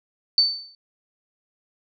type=tone with exponential decay; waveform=sine; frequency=4534 Hz; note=C#8; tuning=38 cents sharp; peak=-11 dBFS; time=0.38-0.75 s; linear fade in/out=1 ms; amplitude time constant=80 ms; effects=none